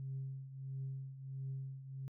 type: tone with tremolo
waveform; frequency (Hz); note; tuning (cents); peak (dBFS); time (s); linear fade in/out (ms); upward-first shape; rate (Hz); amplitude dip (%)
sine; 134.2; C3; +44; -37; 0-2.08; 0; triangle; 1.5; 75
effects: tanh soft clip ceiling -35 dBFS